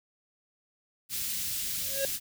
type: band-stop noise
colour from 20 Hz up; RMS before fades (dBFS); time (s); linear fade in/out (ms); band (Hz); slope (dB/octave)
white; -33; 1.09-2.2; 50; 190 to 2800; 12
type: tone with exponential growth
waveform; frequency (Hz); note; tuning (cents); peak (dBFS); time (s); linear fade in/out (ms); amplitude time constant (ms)
square; 546; C#5; -26; -26; 1.79-2.05; 0; 56
effects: none